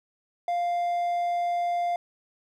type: tone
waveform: triangle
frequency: 698.5 Hz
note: F5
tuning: in tune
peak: -22 dBFS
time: 0.48-1.96 s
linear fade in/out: 2 ms
effects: none